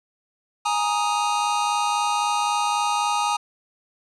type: chord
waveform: square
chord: Ab suspended second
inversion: none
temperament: just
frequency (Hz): 830.6 / 934.4 / 1245.9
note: Ab5 / Bb5 / Eb6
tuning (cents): 0 / +4 / +2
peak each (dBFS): -25 / -26 / -26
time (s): 0.65-3.37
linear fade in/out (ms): 10
effects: resampled to 22050 Hz + 8-bit